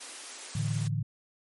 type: high-pass noise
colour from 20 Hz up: white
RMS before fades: -42 dBFS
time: 0-0.88 s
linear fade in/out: 10 ms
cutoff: 240 Hz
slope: 96 dB/octave
type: chord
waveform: sine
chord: A suspended fourth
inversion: none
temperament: just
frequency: 110 / 146.67 / 165 Hz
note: A2 / D3 / E3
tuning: 0 / -2 / +2 cents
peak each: -30 / -31 / -36 dBFS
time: 0.55-1.03 s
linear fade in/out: 5 ms
effects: MP3 48 kbps